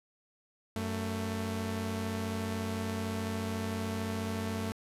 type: tone pair together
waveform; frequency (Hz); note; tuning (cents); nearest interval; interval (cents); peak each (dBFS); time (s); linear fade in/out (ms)
sawtooth; 93.82 / 222.5; F#2 / A3; +25 / +20; octave + minor third; 1495; -32 / -31; 0.76-4.72; 0
effects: resampled to 32000 Hz